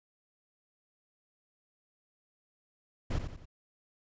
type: noise with echo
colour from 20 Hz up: brown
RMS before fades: -30 dBFS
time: 3.1-3.19 s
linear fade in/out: 10 ms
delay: 89 ms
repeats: 3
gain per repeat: -7 dB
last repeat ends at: 3.457 s
effects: resampled to 16000 Hz